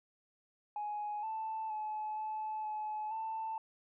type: tone with pitch steps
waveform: sine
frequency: 836 / 881 / 857 / 864 / 855 / 887 Hz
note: G#5 / A5 / A5 / A5 / A5 / A5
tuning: +11 / +2 / -46 / -32 / -50 / +14 cents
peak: -35 dBFS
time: 0.76-3.58 s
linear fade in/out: 2 ms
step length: 470 ms
effects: tanh soft clip ceiling -32 dBFS